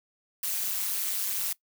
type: noise with amplitude modulation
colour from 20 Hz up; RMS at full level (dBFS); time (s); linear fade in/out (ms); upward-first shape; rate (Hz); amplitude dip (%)
blue; -26; 0.43-1.53; 5; sine; 198; 100
effects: noise-tail reverb RT60 0.1 s tail -20 dB re dry